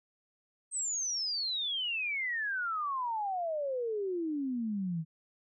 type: exponential sweep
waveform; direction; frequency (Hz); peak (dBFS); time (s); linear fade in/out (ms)
sine; down; 8372 to 155.56; -31; 0.71-5.05; 50
effects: none